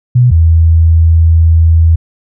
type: tone pair in turn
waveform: sine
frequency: 123.47 / 81.87 Hz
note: B2 / E2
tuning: 0 / -11 cents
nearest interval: perfect fifth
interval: 711 cents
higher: first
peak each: -3 dBFS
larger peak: neither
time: 0.15-0.31 / 0.31-1.96 s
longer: second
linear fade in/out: 10 ms
effects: none